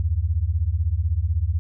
sine beating tone pair, 74.2 / 90.2 Hz, D2 / F#2, +18 / -44 cents, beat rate 16 Hz, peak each -22 dBFS, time 0-1.59 s, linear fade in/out 0 ms, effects none

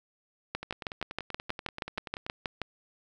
two click trains, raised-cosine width 0.3 ms, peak -15 / -22 dBFS, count 14 / 18, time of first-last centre 0.55-2.617 / 0.63-2.265 s, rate 6.29 / 10.4 Hz, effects none

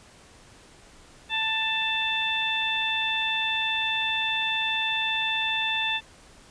harmonic tone, 885 Hz, A5, 10 cents sharp, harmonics 1 / 2 / 3 / 4, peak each -32 / -31 / -28 / -28 dBFS, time 1.29-6.01 s, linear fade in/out 50 ms, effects pink hiss -52 dBFS RMS until 6.5 s + resampled to 22050 Hz

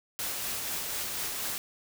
white noise with tremolo, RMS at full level -33 dBFS, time 0.19-1.58 s, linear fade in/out 0 ms, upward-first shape sine, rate 4.1 Hz, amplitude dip 25%, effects none

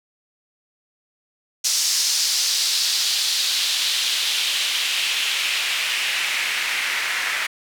white noise with band-pass filter sweep, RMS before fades -22 dBFS, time 1.64-7.47 s, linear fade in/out 10 ms, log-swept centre 5500 to 1900 Hz, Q 2.1, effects none

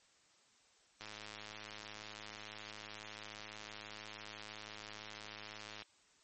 click train, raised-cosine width 0.2 ms, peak -30 dBFS, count 511, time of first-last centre 1.01-5.821 s, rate 106 Hz, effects white hiss -69 dBFS RMS until 6.23 s + MP3 32 kbps

